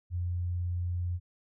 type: tone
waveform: sine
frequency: 88.2 Hz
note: F2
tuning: 18 cents sharp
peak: -29 dBFS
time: 0.1-1.2 s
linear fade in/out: 50 ms
effects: none